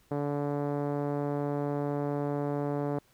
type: tone with low-pass filter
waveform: 5% pulse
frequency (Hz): 144.4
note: D3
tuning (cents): -29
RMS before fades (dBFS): -31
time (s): 0.11-2.99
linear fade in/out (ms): 5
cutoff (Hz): 500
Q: 0.88
effects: pink hiss -65 dBFS RMS until 3.13 s